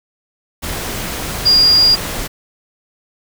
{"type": "tone in noise", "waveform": "sine", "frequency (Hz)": 4825, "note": "D8", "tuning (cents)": 46, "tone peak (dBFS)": -7, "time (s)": [1.45, 1.96], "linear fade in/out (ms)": 20, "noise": "pink", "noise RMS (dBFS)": -23, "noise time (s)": [0.62, 2.28], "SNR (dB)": 13, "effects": []}